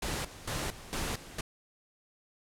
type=noise with tremolo; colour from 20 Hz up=pink; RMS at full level=-34 dBFS; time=0.02-1.41 s; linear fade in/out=5 ms; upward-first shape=square; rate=2.2 Hz; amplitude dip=80%; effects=low-pass 11000 Hz 12 dB/octave